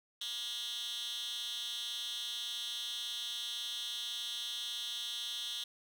10% pulse tone with high-pass filter, 238.2 Hz, A#3, 38 cents sharp, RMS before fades -40 dBFS, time 0.21-5.64 s, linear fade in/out 5 ms, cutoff 3400 Hz, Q 4.6, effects none

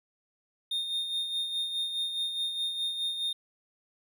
triangle tone with tremolo, 3663 Hz, A#7, 31 cents flat, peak -26 dBFS, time 0.71-3.33 s, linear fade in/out 5 ms, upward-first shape sine, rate 4.8 Hz, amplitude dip 50%, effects none

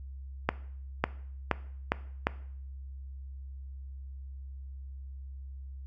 accelerating click train, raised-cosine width 0.5 ms, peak -9 dBFS, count 5, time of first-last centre 0.49-2.27 s, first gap 550 ms, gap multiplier 0.86, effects noise-tail reverb RT60 0.6 s tail -18 dB re dry + added 67 Hz sine -40 dBFS peak until 5.86 s

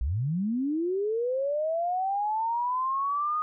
sine linear sweep, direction up, 52.6 to 1244.5 Hz, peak -25 dBFS, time 0.01-3.42 s, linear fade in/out 0 ms, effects none

